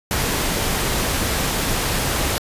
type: noise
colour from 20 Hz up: pink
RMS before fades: -21 dBFS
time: 0.11-2.38 s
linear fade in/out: 0 ms
effects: resampled to 32000 Hz